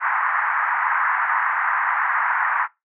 pink band-pass noise, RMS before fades -21 dBFS, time 0-2.68 s, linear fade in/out 50 ms, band 900 to 1900 Hz, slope 48 dB/octave, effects noise-tail reverb RT60 0.2 s tail -21 dB re dry

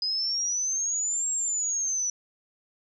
sine exponential two-way sweep, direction up then down, 4975 to 7590 to 5880 Hz, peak -25 dBFS, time 0.02-2.1 s, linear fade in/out 2 ms, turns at 1.31 s, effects none

